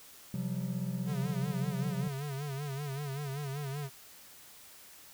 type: chord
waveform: triangle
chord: C suspended fourth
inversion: none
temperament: equal with one note detuned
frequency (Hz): 130.81 / 174.61 / 190.97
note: C3 / F3 / G3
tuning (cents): 0 / 0 / -45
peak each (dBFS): -35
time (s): 0.34-2.08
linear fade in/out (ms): 2
type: tone with vibrato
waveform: square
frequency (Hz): 140.9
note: C#3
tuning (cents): +29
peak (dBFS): -36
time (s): 1.05-3.9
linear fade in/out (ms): 50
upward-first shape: sine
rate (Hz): 5.2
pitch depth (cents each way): 94
effects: white hiss -54 dBFS RMS until 5.13 s